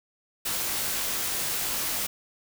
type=noise with comb filter; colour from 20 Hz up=white; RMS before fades=-29 dBFS; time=0.45-2.07 s; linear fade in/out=10 ms; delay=18 ms; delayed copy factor=-0.5; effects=none